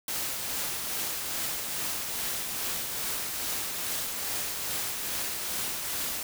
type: noise with tremolo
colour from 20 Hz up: white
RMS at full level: -31 dBFS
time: 0.08-6.23 s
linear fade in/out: 2 ms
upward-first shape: triangle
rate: 2.4 Hz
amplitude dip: 35%
effects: none